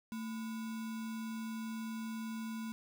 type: tone with sample-and-hold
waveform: sine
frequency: 223.5 Hz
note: A3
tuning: 27 cents sharp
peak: -38 dBFS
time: 0.12-2.72 s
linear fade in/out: 0 ms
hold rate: 1225 Hz
effects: none